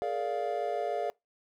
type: chord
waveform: triangle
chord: Bb dominant seventh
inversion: third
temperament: just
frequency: 419.5 / 466.2 / 582.7 / 699.2 Hz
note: Ab4 / Bb4 / D5 / F5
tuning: +17 / 0 / -14 / +2 cents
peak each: -34 / -35 / -33 / -31 dBFS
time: 0.02-1.1 s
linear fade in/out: 0 ms
effects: noise-tail reverb RT60 0.2 s tail -25 dB re dry